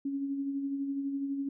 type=tone with tremolo; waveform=sine; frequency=277.2 Hz; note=C#4; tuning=in tune; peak=-29 dBFS; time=0.05-1.49 s; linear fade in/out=5 ms; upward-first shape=sine; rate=12 Hz; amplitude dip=40%; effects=none